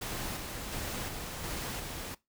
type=noise with tremolo; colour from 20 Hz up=pink; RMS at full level=-37 dBFS; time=0.01-2.15 s; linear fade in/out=10 ms; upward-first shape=square; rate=1.4 Hz; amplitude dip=30%; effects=noise-tail reverb RT60 0.2 s tail -20 dB re dry